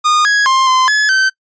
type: tone with pitch steps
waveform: 45% pulse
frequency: 1225 / 1663 / 1055 / 1034 / 1705 / 1542 Hz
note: D#6 / G#6 / C6 / C6 / G#6 / G6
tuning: -27 / +2 / +14 / -21 / +45 / -29 cents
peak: -9 dBFS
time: 0.04-1.3 s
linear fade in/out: 20 ms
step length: 210 ms
effects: noise-tail reverb RT60 0.1 s tail -24 dB re dry + resampled to 16000 Hz